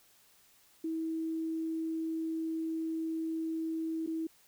sine tone with dropouts, 323.1 Hz, E4, 35 cents flat, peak -32 dBFS, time 0.84-4.27 s, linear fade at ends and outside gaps 5 ms, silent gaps 4.064-4.073 s, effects white hiss -64 dBFS RMS until 4.47 s

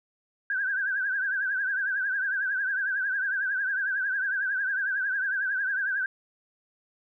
sine tone with vibrato, 1571 Hz, G6, 3 cents sharp, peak -25 dBFS, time 0.5-6.06 s, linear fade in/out 2 ms, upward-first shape triangle, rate 11 Hz, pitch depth 110 cents each way, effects none

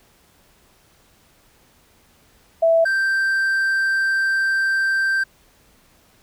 sine / triangle tone pair in turn, 659.3 / 1568.1 Hz, E5 / G6, 0 / 0 cents, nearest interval octave + minor third, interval 1500 cents, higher second, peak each -12 / -15 dBFS, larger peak first, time 2.62-2.85 / 2.85-5.24 s, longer second, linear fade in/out 10 ms, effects pink hiss -56 dBFS RMS until 6.22 s

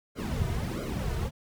brown noise with flanger, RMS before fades -31 dBFS, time 0.15-1.31 s, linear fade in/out 50 ms, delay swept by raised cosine 1.1 to 3.7 ms, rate 1.5 Hz, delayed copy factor -0.95, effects none

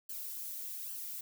violet noise with flanger, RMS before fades -42 dBFS, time 0.09-1.21 s, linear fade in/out 5 ms, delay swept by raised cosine 0.67 to 3.87 ms, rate 1.2 Hz, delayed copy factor +0.75, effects none

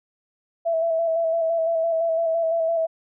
sine tone with vibrato, 659.3 Hz, E5, in tune, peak -19 dBFS, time 0.65-2.87 s, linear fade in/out 20 ms, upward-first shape square, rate 5.9 Hz, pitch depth 26 cents each way, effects none

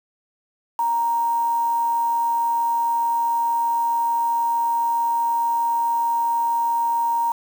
sine tone with quantisation, 932.3 Hz, A#5, in tune, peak -18 dBFS, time 0.79-7.32 s, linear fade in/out 2 ms, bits 6, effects none

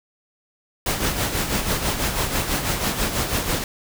pink noise with tremolo, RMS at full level -21 dBFS, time 0.86-3.64 s, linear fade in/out 2 ms, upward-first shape sine, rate 6.1 Hz, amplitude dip 55%, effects none

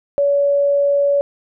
sine tone, 567 Hz, C#5, 39 cents sharp, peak -12 dBFS, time 0.18-1.21 s, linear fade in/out 0 ms, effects none

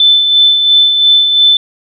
sine tone with tremolo, 3522 Hz, A7, 1 cent sharp, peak -3 dBFS, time 0-1.57 s, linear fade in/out 2 ms, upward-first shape sine, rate 2.9 Hz, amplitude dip 45%, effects none

